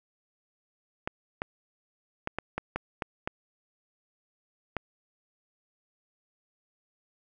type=clicks; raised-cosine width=0.5 ms; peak=-15 dBFS; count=9; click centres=1.075 / 1.419 / 2.274 / 2.386 / 2.58 / 2.76 / 3.022 / 3.275 / 4.767 s; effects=none

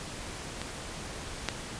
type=clicks; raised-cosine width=0.2 ms; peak=-18 / -10 dBFS; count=2; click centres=0.616 / 1.487 s; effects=pink hiss -40 dBFS RMS until 1.79 s + resampled to 22050 Hz

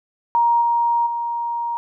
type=tone with level steps; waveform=sine; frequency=940 Hz; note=A#5; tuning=14 cents sharp; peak=-13 / -15 / -21 dBFS; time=0.35-1.77 s; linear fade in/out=0 ms; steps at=0.61 / 1.06 s; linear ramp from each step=10 ms; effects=none

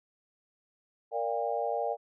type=chord; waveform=sine; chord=G minor seventh; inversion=first; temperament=equal with one note detuned; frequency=466.2 / 587.3 / 698.5 / 804.6 Hz; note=Bb4 / D5 / F5 / G5; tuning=0 / 0 / 0 / +45 cents; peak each=-34 dBFS; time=1.11-1.97 s; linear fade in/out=50 ms; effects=none

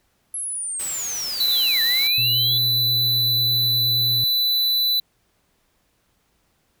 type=linear two-way sweep; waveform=sine; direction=down then up; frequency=11200 to 1760 to 3488 Hz; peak=-25 dBFS; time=0.34-2.58 s; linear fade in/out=2 ms; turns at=1.82 s
type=noise; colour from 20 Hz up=white; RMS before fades=-34 dBFS; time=0.79-2.08 s; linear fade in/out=10 ms
type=tone; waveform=square; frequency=3986 Hz; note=B7; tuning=15 cents sharp; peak=-18 dBFS; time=1.4-5 s; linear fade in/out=5 ms
type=tone with pitch glide; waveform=triangle; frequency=120.6 to 119.49 Hz; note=B2 to A#2; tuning=-41 to +43 cents; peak=-25 dBFS; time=2.18-4.24 s; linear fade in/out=0 ms; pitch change=-16 cents; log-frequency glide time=2.75-3.3 s
effects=pink hiss -66 dBFS RMS until 6.8 s

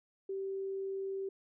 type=tone; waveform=sine; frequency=387.9 Hz; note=G4; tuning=18 cents flat; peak=-35 dBFS; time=0.29-1.29 s; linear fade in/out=5 ms; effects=none

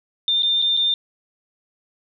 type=tone with dropouts; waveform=sine; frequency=3605 Hz; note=A7; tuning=41 cents sharp; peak=-16 dBFS; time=0.28-0.94 s; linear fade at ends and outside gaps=1 ms; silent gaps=0.423-0.431 / 0.618-0.623 / 0.768-0.773 s; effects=none

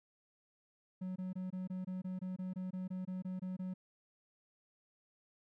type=tone bursts; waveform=triangle; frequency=185 Hz; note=F#3; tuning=in tune; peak=-36 dBFS; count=16; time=1.01-3.74 s; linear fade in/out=10 ms; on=150 ms; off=22 ms; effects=none

